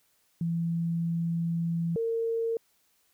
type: tone pair in turn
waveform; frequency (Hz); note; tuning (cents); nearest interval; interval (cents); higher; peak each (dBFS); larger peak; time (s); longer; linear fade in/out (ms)
sine; 167.7 / 456.8; E3 / A#4; +30 / -35; octave + perfect fourth; 1735; second; -26; neither; 0.41-1.96 / 1.96-2.57; first; 2
effects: white hiss -69 dBFS RMS until 3.13 s

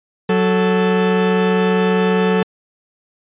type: tone pair together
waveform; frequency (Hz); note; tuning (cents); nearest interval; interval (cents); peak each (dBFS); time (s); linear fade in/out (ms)
40% pulse; 185 / 440; F#3 / A4; 0 / 0; octave + minor third; 1500; -15 / -15; 0.29-2.43; 5
effects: resampled to 8000 Hz

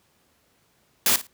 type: noise with echo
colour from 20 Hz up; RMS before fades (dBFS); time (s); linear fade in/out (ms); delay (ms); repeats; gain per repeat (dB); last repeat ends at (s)
white; -19; 1.06-1.16; 2; 55; 2; -15; 1.27
effects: pink hiss -64 dBFS RMS until 1.33 s + high-pass 80 Hz 12 dB/octave

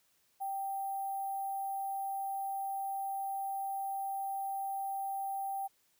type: tone with sample-and-hold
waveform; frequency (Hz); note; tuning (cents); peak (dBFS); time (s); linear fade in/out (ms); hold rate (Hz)
sine; 784; G5; 0; -34; 0.4-5.68; 20; 11025
effects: white hiss -72 dBFS RMS until 5.99 s

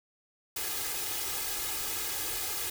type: noise with comb filter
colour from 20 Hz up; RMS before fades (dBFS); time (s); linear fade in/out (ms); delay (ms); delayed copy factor
white; -34; 0.56-2.7; 5; 2.4; +0.8
effects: none

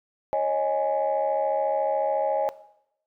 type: chord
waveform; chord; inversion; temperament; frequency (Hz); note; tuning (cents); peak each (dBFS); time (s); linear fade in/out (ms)
sine; C# suspended second; none; equal with one note detuned; 548.3 / 622.3 / 830.6; C#5 / D#5 / G#5; -19 / 0 / 0; -25; 0.33-2.49; 0
effects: noise-tail reverb RT60 0.8 s tail -18 dB re dry + tanh soft clip ceiling -15 dBFS

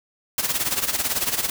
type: noise with tremolo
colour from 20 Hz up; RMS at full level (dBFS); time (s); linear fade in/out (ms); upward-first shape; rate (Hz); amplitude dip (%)
white; -21; 0.38-1.5; 2; sine; 18; 75
effects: none

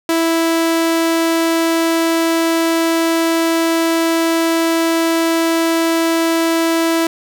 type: tone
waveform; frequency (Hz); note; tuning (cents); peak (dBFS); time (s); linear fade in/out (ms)
sawtooth; 329.6; E4; 0; -9; 0.09-7.07; 2
effects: none

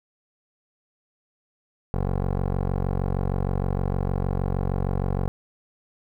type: tone with low-pass filter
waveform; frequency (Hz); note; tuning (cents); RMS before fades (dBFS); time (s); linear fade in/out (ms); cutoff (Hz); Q
15% pulse; 46.46; F#1; +8; -25; 1.94-5.28; 0; 840; 1.1
effects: 9-bit

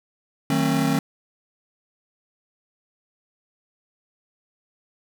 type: chord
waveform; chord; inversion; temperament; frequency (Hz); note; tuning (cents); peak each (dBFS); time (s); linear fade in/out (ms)
square; D# diminished seventh; none; just; 155.56 / 186.68 / 224 / 268.8; D#3 / F#3 / A3 / C4; 0 / +16 / +31 / +47; -25 / -29 / -27 / -23; 0.5-0.99; 2
effects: none

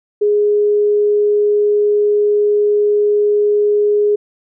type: tone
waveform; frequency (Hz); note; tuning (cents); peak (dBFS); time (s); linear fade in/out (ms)
sine; 415.3; G#4; 0; -10; 0.21-4.16; 10
effects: none

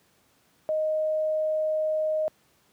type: tone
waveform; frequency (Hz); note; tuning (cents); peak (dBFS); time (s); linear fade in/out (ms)
sine; 622.3; D#5; 0; -23; 0.69-2.28; 0
effects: pink hiss -64 dBFS RMS until 2.72 s + high-pass 100 Hz 12 dB/octave

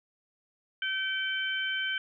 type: harmonic tone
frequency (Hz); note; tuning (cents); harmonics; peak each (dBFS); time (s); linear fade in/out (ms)
770; G5; -31; 2 / 3 / 4; -31 / -37 / -33; 0.82-1.98; 2
effects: none

